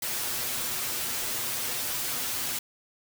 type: noise with comb filter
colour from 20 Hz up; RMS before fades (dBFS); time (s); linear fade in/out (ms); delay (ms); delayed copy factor
white; -31; 0.02-2.59; 5; 8.1; +0.7
effects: none